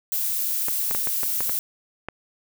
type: noise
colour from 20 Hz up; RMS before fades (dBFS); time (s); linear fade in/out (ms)
violet; -25; 0.12-1.59; 0
type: clicks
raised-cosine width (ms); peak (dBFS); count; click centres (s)
0.5; -15; 8; 0.684 / 0.911 / 0.949 / 1.072 / 1.233 / 1.406 / 1.495 / 2.086
effects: none